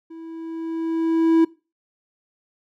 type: tone with level ramp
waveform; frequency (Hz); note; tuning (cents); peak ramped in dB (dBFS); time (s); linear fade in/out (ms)
triangle; 327.2; E4; -13; -34 to -9; 0.1-1.45; 10
effects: noise-tail reverb RT60 0.3 s tail -21 dB re dry